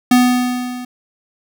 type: tone with level ramp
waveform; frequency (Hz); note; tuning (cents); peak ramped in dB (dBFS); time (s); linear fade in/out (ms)
square; 248.4; B3; +10; -7 to -27; 0.11-0.85; 5
effects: none